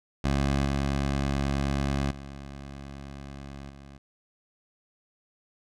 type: tone with level steps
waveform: 15% pulse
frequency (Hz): 69.3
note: C#2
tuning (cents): 0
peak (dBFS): -17 / -19 / -33 / -39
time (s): 0.24-3.98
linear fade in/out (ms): 5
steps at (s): 0.65 / 2.11 / 3.69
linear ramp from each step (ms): 5
effects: low-pass 7000 Hz 12 dB/octave